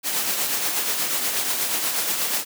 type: noise with tremolo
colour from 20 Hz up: white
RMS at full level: -22 dBFS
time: 0.03-2.45 s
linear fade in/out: 50 ms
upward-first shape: triangle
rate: 8.3 Hz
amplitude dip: 45%
effects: high-pass 200 Hz 12 dB/octave